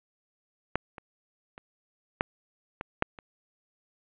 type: clicks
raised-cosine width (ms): 0.5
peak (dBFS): -10 / -26 / -29 / -9 / -19 / -7 / -29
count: 7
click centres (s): 0.756 / 0.982 / 1.579 / 2.209 / 2.811 / 3.024 / 3.188
effects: resampled to 8000 Hz + 8-bit